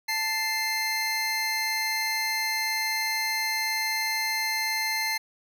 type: tone pair together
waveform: 25% pulse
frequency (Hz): 880 / 2093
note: A5 / C7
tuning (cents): 0 / 0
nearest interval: octave + minor third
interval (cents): 1500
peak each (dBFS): -28 / -23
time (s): 0.08-5.18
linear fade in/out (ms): 10
effects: none